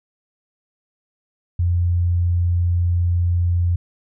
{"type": "tone", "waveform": "sine", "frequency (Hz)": 87.31, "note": "F2", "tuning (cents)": 0, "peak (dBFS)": -15, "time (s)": [1.59, 3.76], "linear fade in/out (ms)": 5, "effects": []}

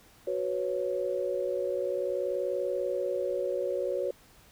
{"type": "chord", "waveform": "sine", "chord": "F# suspended fourth", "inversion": "none", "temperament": "equal", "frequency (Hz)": [370, 493.9, 554.4], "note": ["F#4", "B4", "C#5"], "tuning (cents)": [0, 0, 0], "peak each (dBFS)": [-33, -33, -31], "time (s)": [0.27, 4.11], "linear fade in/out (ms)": 5, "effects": ["pink hiss -58 dBFS RMS until 4.51 s"]}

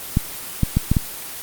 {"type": "clicks", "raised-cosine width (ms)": 5, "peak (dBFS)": -3, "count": 5, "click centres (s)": [0.171, 0.633, 0.77, 0.916, 0.968], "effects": ["white hiss -32 dBFS RMS until 1.42 s", "Opus 24 kbps"]}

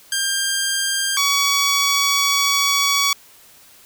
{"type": "tone pair in turn", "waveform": "10% pulse", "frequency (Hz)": [1596, 1128.5], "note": ["G6", "C#6"], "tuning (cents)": [31, 31], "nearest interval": "tritone", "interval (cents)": 600, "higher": "first", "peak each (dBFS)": [-10, -7], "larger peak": "second", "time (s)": [[0.12, 1.17], [1.17, 3.13]], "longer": "second", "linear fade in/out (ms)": 2, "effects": ["white hiss -48 dBFS RMS until 3.85 s"]}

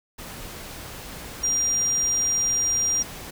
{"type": "tone in noise", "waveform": "sine", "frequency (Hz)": 5700, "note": "F8", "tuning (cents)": 34, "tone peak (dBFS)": -20, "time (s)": [1.43, 3.03], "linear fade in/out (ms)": 10, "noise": "pink", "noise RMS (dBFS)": -38, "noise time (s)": [0.18, 3.31], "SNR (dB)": 15, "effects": []}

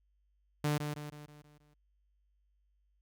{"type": "tone with echo", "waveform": "sawtooth", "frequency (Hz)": 148.6, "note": "D3", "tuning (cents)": 21, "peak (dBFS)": -25, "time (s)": [0.64, 0.78], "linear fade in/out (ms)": 5, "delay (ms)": 160, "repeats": 6, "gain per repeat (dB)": -6, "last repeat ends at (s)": 1.74, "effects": ["added 50 Hz sine -70 dBFS peak until 3.01 s"]}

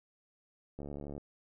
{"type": "click train", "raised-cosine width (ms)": 2, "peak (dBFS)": -30, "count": 29, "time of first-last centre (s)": [0.79, 1.179], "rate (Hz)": 71.9, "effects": []}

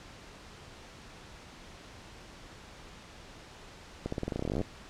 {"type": "accelerating click train", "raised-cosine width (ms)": 2, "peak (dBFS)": -19, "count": 20, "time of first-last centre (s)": [4.06, 4.614], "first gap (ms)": 64, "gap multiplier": 0.9, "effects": ["pink hiss -50 dBFS RMS until 4.89 s", "low-pass 6000 Hz 12 dB/octave"]}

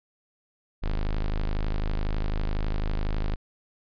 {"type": "tone", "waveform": "45% pulse", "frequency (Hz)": 26, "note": "G#0", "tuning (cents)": 3, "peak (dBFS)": -24, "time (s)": [0.82, 3.36], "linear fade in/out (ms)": 20, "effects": ["resampled to 11025 Hz"]}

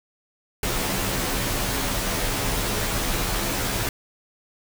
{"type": "noise with comb filter", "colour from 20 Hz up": "pink", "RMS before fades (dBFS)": -25, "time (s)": [0.63, 3.89], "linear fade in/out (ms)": 2, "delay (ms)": 13, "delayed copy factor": -1, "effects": []}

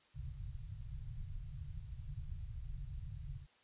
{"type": "low-pass noise", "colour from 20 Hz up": "pink", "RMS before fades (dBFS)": -45, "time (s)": [0.14, 3.47], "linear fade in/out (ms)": 50, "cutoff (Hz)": 150, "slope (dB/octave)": 96, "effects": ["white hiss -69 dBFS RMS until 3.63 s", "resampled to 8000 Hz"]}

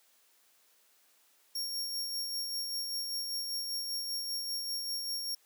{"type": "tone with tremolo", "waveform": "sawtooth", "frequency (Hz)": 5540, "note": "F8", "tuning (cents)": -15, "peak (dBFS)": -30, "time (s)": [1.55, 5.35], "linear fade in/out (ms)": 5, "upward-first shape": "sine", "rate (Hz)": 5.1, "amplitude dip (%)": 35, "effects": ["white hiss -67 dBFS RMS until 5.45 s", "high-pass 300 Hz 12 dB/octave"]}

